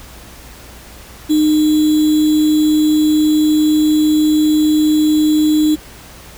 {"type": "tone with sample-and-hold", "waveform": "sine", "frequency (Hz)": 306, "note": "D#4", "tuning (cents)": -29, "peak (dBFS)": -9, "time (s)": [1.29, 5.76], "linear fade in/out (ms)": 20, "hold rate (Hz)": 3675, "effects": ["added 60 Hz sine -41 dBFS peak until 6.37 s", "pink hiss -38 dBFS RMS until 6.37 s"]}